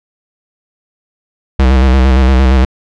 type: tone with vibrato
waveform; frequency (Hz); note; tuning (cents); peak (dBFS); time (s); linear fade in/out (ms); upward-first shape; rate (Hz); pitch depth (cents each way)
square; 65.2; C2; -5; -6; 1.59-2.65; 5; square; 8.7; 48
effects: low-pass 4000 Hz 12 dB/octave